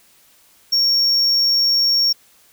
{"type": "tone", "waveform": "triangle", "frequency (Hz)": 5520, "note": "F8", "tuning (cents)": -21, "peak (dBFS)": -12, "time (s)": [0.72, 2.13], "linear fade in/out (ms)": 10, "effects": ["white hiss -53 dBFS RMS until 2.52 s"]}